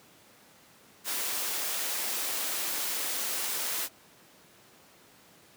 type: high-pass noise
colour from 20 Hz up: white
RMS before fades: -32 dBFS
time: 1.04-3.89 s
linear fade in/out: 50 ms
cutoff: 280 Hz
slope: 12 dB/octave
effects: pink hiss -57 dBFS RMS until 5.56 s + high-pass 150 Hz 12 dB/octave

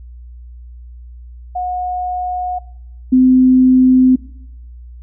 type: tone pair in turn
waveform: sine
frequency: 726 / 256.7 Hz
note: F#5 / C4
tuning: -33 / -33 cents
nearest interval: octave + tritone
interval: 1800 cents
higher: first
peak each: -17 / -6 dBFS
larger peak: second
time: 1.55-2.59 / 3.12-4.16 s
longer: neither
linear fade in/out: 10 ms
effects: noise-tail reverb RT60 0.8 s tail -20 dB re dry + added 60 Hz sine -32 dBFS peak until 5.02 s

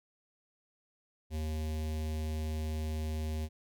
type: tone with notch filter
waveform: square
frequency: 77.78 Hz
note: D#2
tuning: in tune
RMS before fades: -35 dBFS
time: 1.3-3.49 s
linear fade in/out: 50 ms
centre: 1300 Hz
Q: 0.9
effects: none

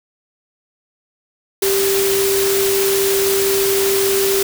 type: tone in noise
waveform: sine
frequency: 392 Hz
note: G4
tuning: in tune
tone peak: -15 dBFS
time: 1.62-4.43 s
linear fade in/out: 5 ms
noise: white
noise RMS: -20 dBFS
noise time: 1.62-4.43 s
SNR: +2 dB
effects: none

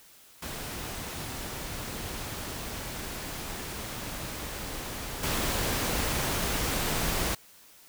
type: noise with level steps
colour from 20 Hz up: pink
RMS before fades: -37 / -29 dBFS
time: 0.42-7.35 s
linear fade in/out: 5 ms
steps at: 5.23 s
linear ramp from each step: 2 ms
effects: white hiss -55 dBFS RMS until 7.88 s

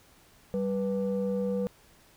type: tone pair together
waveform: sine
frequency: 194.28 / 490 Hz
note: G3 / B4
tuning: -15 / -14 cents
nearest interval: octave + major third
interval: 1601 cents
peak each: -28 dBFS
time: 0.54-1.67 s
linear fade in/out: 0 ms
effects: tanh soft clip ceiling -22 dBFS + pink hiss -59 dBFS RMS until 2.16 s

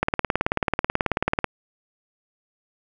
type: click train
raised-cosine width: 0.5 ms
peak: -5 dBFS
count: 27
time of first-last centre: 0.03-1.443 s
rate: 18.4 Hz
effects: none

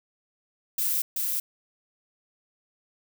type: noise with echo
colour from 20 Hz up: violet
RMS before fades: -26 dBFS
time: 0.78-1.02 s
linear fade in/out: 5 ms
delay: 380 ms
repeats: 1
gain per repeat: -2 dB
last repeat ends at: 1.4 s
effects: none

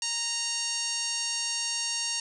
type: harmonic tone with a mistuned harmonic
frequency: 931 Hz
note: A#5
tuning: 2 cents flat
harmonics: 1 / 2 / 3 / 4 / 5 / 6 / 7 / 8 / 9 / 10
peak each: -44 / -43 / -36 / -42 / -34 / -34 / -35 / -41 / -41 / -42 dBFS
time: 0.02-2.2 s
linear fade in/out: 2 ms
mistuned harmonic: 5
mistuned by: -56 cents
effects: none

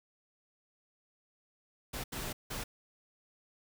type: noise bursts at uneven times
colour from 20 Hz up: pink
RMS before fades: -39 dBFS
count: 3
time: 1.93-2.04 / 2.12-2.33 / 2.5-2.64 s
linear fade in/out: 10 ms
effects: none

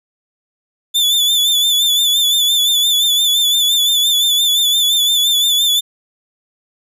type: tone with vibrato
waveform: 40% pulse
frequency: 3500 Hz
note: A7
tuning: 10 cents flat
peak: -10 dBFS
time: 0.94-5.81 s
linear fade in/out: 20 ms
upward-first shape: sine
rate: 5.8 Hz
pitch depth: 53 cents each way
effects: none

